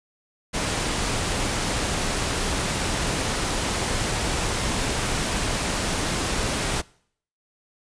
pink noise, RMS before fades -25 dBFS, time 0.53-6.82 s, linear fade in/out 20 ms, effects noise-tail reverb RT60 0.6 s tail -23 dB re dry + resampled to 22050 Hz

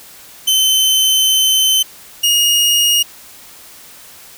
sawtooth tone pair in turn, 3068 / 2864 Hz, G7 / F7, -38 / +43 cents, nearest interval minor second, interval 119 cents, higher first, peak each -7 dBFS, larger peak neither, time 0.47-1.83 / 2.23-3.03 s, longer first, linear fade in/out 10 ms, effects white hiss -39 dBFS RMS until 4.37 s

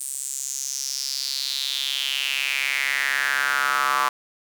square tone with high-pass filter sweep, 68 Hz, C#2, 33 cents flat, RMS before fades -25 dBFS, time 0-4.09 s, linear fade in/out 5 ms, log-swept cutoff 8800 to 1100 Hz, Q 4.8, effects none

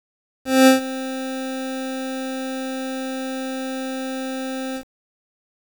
25% pulse tone with ADSR envelope, 262.5 Hz, C4, 6 cents sharp, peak -4 dBFS, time 0.45-4.84 s, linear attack 220 ms, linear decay 130 ms, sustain -18 dB, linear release 75 ms, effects 7-bit

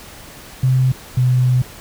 sine tone pair in turn, 129.5 / 126.25 Hz, C3 / B2, -17 / +39 cents, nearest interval unison, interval 44 cents, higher first, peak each -11 dBFS, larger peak neither, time 0.63-0.92 / 1.17-1.62 s, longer second, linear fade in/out 5 ms, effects pink hiss -38 dBFS RMS until 1.8 s

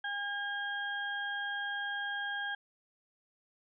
harmonic tone, 810 Hz, G#5, 43 cents flat, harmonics 1 / 2 / 4, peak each -41 / -35 / -43 dBFS, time 0.04-2.55 s, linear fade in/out 5 ms, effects none

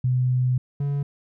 sine / triangle tone pair in turn, 126.5 / 141.99 Hz, B2 / C#3, +42 / +42 cents, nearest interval major second, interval 200 cents, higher second, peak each -18 / -20 dBFS, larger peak first, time 0.04-0.58 / 0.8-1.03 s, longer first, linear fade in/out 5 ms, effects none

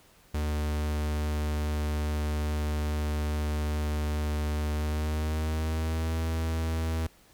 45% pulse tone with pitch glide, 75.2 to 80.6 Hz, D2 to E2, +42 to -38 cents, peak -27 dBFS, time 0.34-7.07 s, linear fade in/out 5 ms, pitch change +120 cents, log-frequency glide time 4.7-6.12 s, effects pink hiss -59 dBFS RMS until 7.33 s

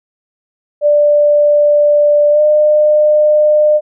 sine tone with pitch glide, 589 to 603.5 Hz, D5 to D5, +5 to +47 cents, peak -6 dBFS, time 0.81-3.81 s, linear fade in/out 50 ms, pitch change +42 cents, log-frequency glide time 2.31-2.41 s, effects none

